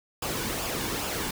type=noise with flanger; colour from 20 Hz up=pink; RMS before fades=-31 dBFS; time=0.22-1.31 s; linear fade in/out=5 ms; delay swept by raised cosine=0.49 to 1.59 ms; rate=2.4 Hz; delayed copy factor=-0.5; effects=none